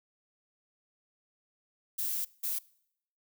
violet noise bursts at uneven times, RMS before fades -33 dBFS, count 2, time 1.98-2.25 / 2.43-2.59 s, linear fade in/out 10 ms, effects noise-tail reverb RT60 0.7 s tail -23 dB re dry

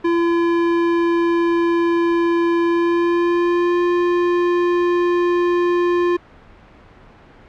square tone with pitch glide, 339.7 to 350.5 Hz, F4 to F4, -48 to +6 cents, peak -15 dBFS, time 0.04-6.17 s, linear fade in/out 10 ms, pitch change +54 cents, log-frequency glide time 2.67-3.83 s, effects pink hiss -45 dBFS RMS until 7.48 s + low-pass 2000 Hz 12 dB/octave

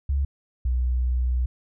sine tone pair in turn, 69.3 / 62.13 Hz, C#2 / B1, 0 / +11 cents, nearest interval major second, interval 189 cents, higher first, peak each -20 dBFS, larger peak neither, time 0.09-0.25 / 0.65-1.46 s, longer second, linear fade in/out 5 ms, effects none

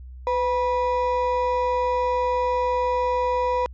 triangle ring-modulated tone, 738 Hz, F#5, 5 cents flat, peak -15 dBFS, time 0.27-3.66 s, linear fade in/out 0 ms, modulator 235 Hz, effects added 63 Hz sine -37 dBFS peak until 3.73 s + resampled to 16000 Hz

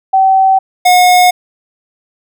sine / square tone pair in turn, 767 / 724 Hz, G5 / F#5, -38 / -38 cents, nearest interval minor second, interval 100 cents, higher first, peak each -5 dBFS, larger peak neither, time 0.13-0.59 / 0.85-1.31 s, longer neither, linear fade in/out 10 ms, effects none

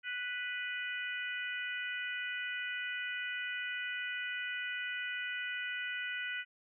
harmonic tone, 493.9 Hz, B4, in tune, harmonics 3 / 4 / 5 / 6, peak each -39 / -41 / -43 / -45 dBFS, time 0.03-6.45 s, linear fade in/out 50 ms, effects none

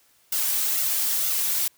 blue noise with flanger, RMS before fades -24 dBFS, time 0.32-1.68 s, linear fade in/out 5 ms, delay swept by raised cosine 1.4 to 3.5 ms, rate 2.1 Hz, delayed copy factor +0.65, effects white hiss -61 dBFS RMS until 1.77 s

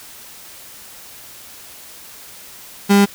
35% pulse tone, 200.8 Hz, G3, 42 cents sharp, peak -7 dBFS, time 2.89-3.06 s, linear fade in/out 20 ms, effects white hiss -39 dBFS RMS until 3.14 s

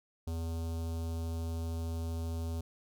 square tone with notch filter, 82.41 Hz, E2, in tune, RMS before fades -36 dBFS, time 0.27-2.61 s, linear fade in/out 5 ms, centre 1900 Hz, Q 0.51, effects none

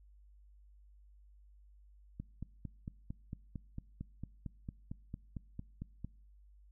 click train, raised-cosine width 5 ms, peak -29 dBFS, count 18, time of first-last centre 2.2-6.046 s, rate 4.42 Hz, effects noise-tail reverb RT60 0.6 s tail -24 dB re dry + added 50 Hz sine -58 dBFS peak until 6.71 s

